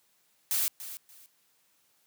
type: noise with echo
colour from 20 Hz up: blue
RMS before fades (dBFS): -28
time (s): 0.51-0.68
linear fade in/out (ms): 0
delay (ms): 290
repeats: 2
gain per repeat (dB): -13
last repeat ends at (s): 1.26
effects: white hiss -69 dBFS RMS until 2.06 s + high-pass 100 Hz 12 dB/octave